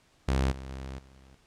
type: tone with level steps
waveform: sawtooth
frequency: 66.3 Hz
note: C2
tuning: 23 cents sharp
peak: -20 / -35 / -33 / -49 dBFS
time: 0.28-1.35 s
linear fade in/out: 5 ms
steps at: 0.51 / 0.69 / 0.98 s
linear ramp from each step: 10 ms
effects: pink hiss -64 dBFS RMS until 1.46 s + low-pass 8000 Hz 12 dB/octave